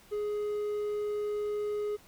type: tone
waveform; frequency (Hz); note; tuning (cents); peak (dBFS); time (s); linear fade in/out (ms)
triangle; 417.4; G#4; +9; -28; 0.11-1.97; 20
effects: pink hiss -58 dBFS RMS until 2.07 s